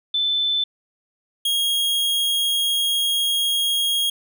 sine / 45% pulse tone pair in turn, 3522 / 3272 Hz, A7 / G#7, +1 / -26 cents, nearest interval minor second, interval 127 cents, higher first, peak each -18 dBFS, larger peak neither, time 0.14-0.64 / 1.45-4.1 s, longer second, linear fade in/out 5 ms, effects none

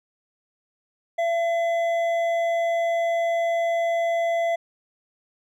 sine tone with hard clipping, 675 Hz, E5, 41 cents sharp, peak -22 dBFS, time 1.18-4.56 s, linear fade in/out 10 ms, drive 7 dB, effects none

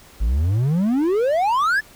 triangle exponential sweep, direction up, 49.18 to 1778 Hz, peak -14 dBFS, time 0.2-1.81 s, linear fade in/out 20 ms, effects pink hiss -47 dBFS RMS until 1.95 s

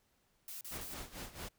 blue noise bursts, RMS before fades -46 dBFS, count 3, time 0.48-0.94 s, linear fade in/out 2 ms, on 130 ms, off 35 ms
pink noise with tremolo, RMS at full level -44 dBFS, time 0.71-1.49 s, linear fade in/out 10 ms, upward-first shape sine, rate 4.5 Hz, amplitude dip 80%
effects pink hiss -75 dBFS RMS until 1.58 s

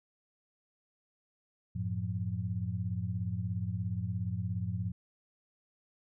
sine tone cluster, 93.6 / 110.6 / 177.3 Hz, F#2 / A2 / F3, +20 / +9 / +26 cents, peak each -36 / -35 / -38 dBFS, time 1.75-4.92 s, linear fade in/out 10 ms, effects none

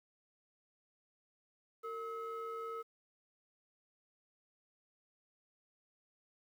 triangle ring-modulated tone, 415.3 Hz, G#4, in tune, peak -35 dBFS, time 1.83-2.83 s, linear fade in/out 20 ms, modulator 872 Hz, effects 11-bit

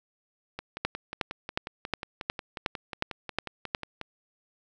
two click trains, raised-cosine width 0.3 ms, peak -19 / -10 dBFS, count 20 / 9, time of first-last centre 0.59-4.013 / 0.85-3.749 s, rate 5.55 / 2.76 Hz, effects none

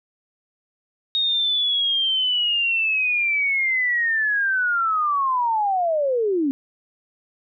sine linear sweep, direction down, 3736 to 261.5 Hz, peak -18 dBFS, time 1.15-6.51 s, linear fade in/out 0 ms, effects none

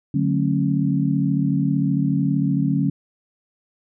sine chord, D major seventh, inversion none, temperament equal with one note detuned, 146.83 / 185 / 220 / 273.5 Hz, D3 / F#3 / A3 / C#4, 0 / 0 / 0 / -23 cents, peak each -21 / -23 / -26 / -22 dBFS, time 0.14-2.9 s, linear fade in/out 5 ms, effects none

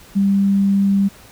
sine tone, 197.6 Hz, G3, 14 cents sharp, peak -12 dBFS, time 0.15-1.09 s, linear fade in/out 20 ms, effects pink hiss -44 dBFS RMS until 1.31 s

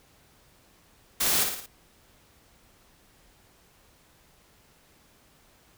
white noise with echo, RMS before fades -25 dBFS, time 1.2-1.44 s, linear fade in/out 10 ms, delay 56 ms, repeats 4, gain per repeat -5 dB, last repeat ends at 1.664 s, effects pink hiss -60 dBFS RMS until 5.77 s

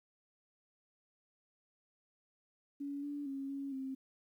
sine tone with pitch steps, 282.9 / 288.6 / 273.1 / 276.8 / 265.8 Hz, C#4 / D4 / C#4 / C#4 / C4, +35 / -30 / -26 / -2 / +27 cents, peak -38 dBFS, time 2.8-3.95 s, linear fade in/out 10 ms, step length 230 ms, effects 12-bit

